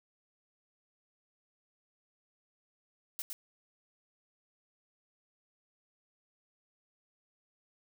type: noise with echo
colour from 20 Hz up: blue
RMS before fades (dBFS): -38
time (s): 3.19-3.22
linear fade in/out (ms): 0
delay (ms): 110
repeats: 1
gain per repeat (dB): -3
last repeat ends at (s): 3.33
effects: none